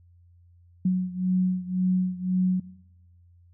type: beating tone pair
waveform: sine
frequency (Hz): 183.3 / 185.2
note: F#3 / F#3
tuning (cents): -16 / +2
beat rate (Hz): 1.9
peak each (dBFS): -23 / -26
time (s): 0.85-2.6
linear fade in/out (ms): 5
effects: noise-tail reverb RT60 0.9 s tail -19 dB re dry + added 87 Hz sine -53 dBFS peak until 3.53 s